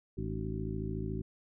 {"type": "harmonic tone with a mistuned harmonic", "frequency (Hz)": 53.8, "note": "A1", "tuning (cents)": -38, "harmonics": [1, 2, 3, 4, 5, 6, 7], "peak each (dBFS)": [-40, -39, -40, -42, -47, -44, -42], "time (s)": [0.17, 1.22], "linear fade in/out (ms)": 10, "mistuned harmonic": 6, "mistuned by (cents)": -92, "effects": []}